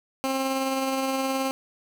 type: tone with tremolo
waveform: 15% pulse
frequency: 266.5 Hz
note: C4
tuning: 32 cents sharp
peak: -17 dBFS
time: 0.24-1.51 s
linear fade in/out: 0 ms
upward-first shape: sine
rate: 19 Hz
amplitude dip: 25%
effects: none